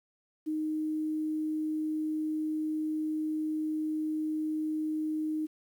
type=tone; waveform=sine; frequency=310.1 Hz; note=D#4; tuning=6 cents flat; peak=-29 dBFS; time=0.46-5.47 s; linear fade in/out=20 ms; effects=10-bit